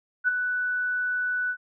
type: tone with ADSR envelope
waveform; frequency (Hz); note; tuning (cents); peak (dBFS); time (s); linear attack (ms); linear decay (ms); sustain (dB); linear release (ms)
sine; 1487; F#6; +8; -17; 0.24-1.57; 39; 17; -7; 70
effects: none